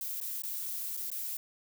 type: noise with dropouts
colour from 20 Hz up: violet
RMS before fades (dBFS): -37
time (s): 0.01-1.37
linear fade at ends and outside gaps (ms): 2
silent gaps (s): 0.203-0.212 / 0.421-0.435 / 0.968-0.972 / 1.103-1.115
effects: none